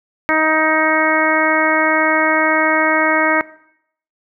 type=harmonic tone; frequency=313.9 Hz; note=D#4; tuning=15 cents sharp; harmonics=1 / 2 / 3 / 4 / 5 / 6 / 7; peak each=-20 / -20 / -20 / -20 / -20 / -20 / -20 dBFS; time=0.29-3.41 s; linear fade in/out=0 ms; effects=noise-tail reverb RT60 0.7 s tail -19 dB re dry